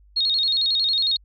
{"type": "tone with vibrato", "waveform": "sine", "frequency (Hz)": 3993, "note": "B7", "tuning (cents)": 18, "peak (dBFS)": -18, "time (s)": [0.16, 1.17], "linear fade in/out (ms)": 10, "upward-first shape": "square", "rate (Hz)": 11, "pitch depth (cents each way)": 120, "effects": ["added 50 Hz sine -50 dBFS peak until 1.24 s"]}